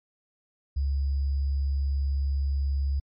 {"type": "tone with sample-and-hold", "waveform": "sine", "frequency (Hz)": 69.3, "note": "C#2", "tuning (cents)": 0, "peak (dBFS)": -23, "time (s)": [0.76, 3], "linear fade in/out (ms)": 10, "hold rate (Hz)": 4900, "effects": ["MP3 32 kbps"]}